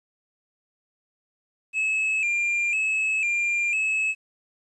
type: tone with vibrato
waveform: triangle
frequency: 2489 Hz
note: D#7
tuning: in tune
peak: -20 dBFS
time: 1.73-4.15 s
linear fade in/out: 50 ms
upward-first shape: square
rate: 1 Hz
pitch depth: 68 cents each way
effects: resampled to 24000 Hz + 10-bit